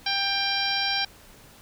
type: harmonic tone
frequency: 792 Hz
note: G5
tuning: 18 cents sharp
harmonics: 1 / 2 / 3 / 4 / 5 / 6 / 7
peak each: -31 / -31 / -31 / -31 / -31 / -31 / -31 dBFS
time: 0.06-1.05 s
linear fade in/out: 5 ms
effects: pink hiss -51 dBFS RMS until 1.61 s